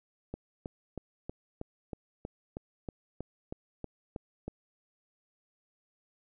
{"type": "click train", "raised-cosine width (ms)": 2, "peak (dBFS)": -24, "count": 14, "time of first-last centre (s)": [0.34, 4.48], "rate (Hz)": 3.14, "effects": []}